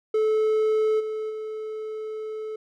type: tone with level steps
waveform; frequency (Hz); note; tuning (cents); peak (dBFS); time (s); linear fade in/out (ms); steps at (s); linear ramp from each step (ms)
triangle; 434.1; A4; -23; -17 / -25 / -28; 0.14-2.56; 5; 0.99 / 1.29; 20
effects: none